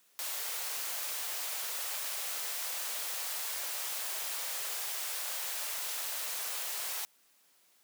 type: high-pass noise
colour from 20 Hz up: white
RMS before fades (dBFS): -37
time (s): 0.19-7.05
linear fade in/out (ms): 0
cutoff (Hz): 490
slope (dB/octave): 24
effects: white hiss -67 dBFS RMS until 7.83 s + high-pass 200 Hz 12 dB/octave